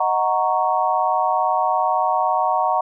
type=chord; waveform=sine; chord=D# minor seventh; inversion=none; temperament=equal; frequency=622.3 / 740 / 932.3 / 1108.7 Hz; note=D#5 / F#5 / A#5 / C#6; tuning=0 / 0 / 0 / 0 cents; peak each=-25 / -20 / -21 / -23 dBFS; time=0-2.81 s; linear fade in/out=5 ms; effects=none